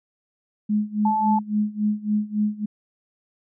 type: tone with tremolo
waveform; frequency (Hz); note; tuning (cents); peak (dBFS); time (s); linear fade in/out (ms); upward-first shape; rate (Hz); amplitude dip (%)
sine; 210.5; G#3; +24; -17; 0.69-2.66; 10; sine; 3.6; 90
type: tone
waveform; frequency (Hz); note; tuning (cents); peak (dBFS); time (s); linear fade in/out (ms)
sine; 870; A5; -20; -19; 1.05-1.39; 5
effects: none